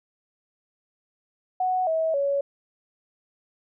sine tone with pitch steps, 740 / 644.2 / 560.8 Hz, F#5 / E5 / C#5, 0 / -40 / +20 cents, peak -21 dBFS, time 1.6-2.41 s, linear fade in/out 5 ms, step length 270 ms, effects none

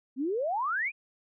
sine exponential sweep, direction up, 245.3 to 2530 Hz, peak -27 dBFS, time 0.16-0.92 s, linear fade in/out 50 ms, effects none

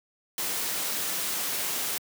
white noise, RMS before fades -30 dBFS, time 0.38-1.98 s, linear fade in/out 2 ms, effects high-pass 150 Hz 12 dB/octave

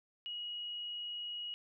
sine tone, 2900 Hz, F#7, 35 cents flat, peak -39 dBFS, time 0.26-1.54 s, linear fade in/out 0 ms, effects none

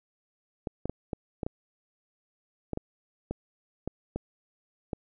clicks, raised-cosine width 2 ms, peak -18 dBFS, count 12, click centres 0.672 / 0.856 / 0.896 / 1.132 / 1.432 / 1.465 / 2.733 / 2.774 / 3.31 / 3.876 / 4.16 / 4.932 s, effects none

